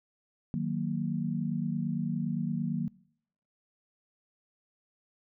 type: chord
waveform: sine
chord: D# minor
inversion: none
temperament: equal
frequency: 155.56 / 185 / 233.1 Hz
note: D#3 / F#3 / A#3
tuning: 0 / 0 / 0 cents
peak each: -33 dBFS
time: 0.54-2.88 s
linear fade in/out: 0 ms
effects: noise-tail reverb RT60 0.7 s tail -24 dB re dry